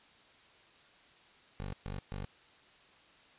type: tone bursts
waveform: 15% pulse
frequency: 49.14 Hz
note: G1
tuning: 5 cents sharp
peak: -32 dBFS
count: 3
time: 1.6-2.25 s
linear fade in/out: 0 ms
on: 130 ms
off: 130 ms
effects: white hiss -61 dBFS RMS until 3.38 s + resampled to 8000 Hz